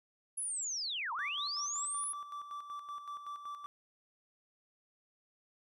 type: linear two-way sweep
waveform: sine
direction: down then up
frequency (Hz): 10690 to 880 to 10690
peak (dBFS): -35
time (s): 0.37-2.13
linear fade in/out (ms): 10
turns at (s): 1.13
type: tone with tremolo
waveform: triangle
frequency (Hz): 1164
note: D6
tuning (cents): -16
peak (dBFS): -38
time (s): 1.19-3.66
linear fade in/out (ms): 0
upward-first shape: square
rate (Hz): 5.3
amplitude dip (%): 55
effects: none